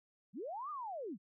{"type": "linear two-way sweep", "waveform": "sine", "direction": "up then down", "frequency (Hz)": [154.2, 1244.5, 154.2], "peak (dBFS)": -40, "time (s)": [0.33, 1.18], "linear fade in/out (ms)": 50, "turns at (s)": 0.7, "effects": []}